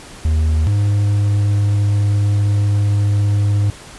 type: tone pair in turn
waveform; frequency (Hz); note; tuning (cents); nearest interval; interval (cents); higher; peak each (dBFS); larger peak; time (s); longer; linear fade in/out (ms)
triangle; 78.3 / 102.29; D#2 / G#2; +11 / -26; perfect fourth; 463; second; -10; neither; 0.25-0.67 / 0.67-3.7; second; 0
effects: pink hiss -37 dBFS RMS until 3.98 s + resampled to 24000 Hz